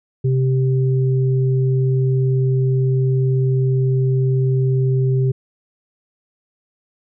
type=tone pair together; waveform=sine; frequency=131 / 392.2 Hz; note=C3 / G4; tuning=+2 / +1 cents; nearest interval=octave + perfect fifth; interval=1899 cents; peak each=-14 / -23 dBFS; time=0.24-5.32 s; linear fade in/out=10 ms; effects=none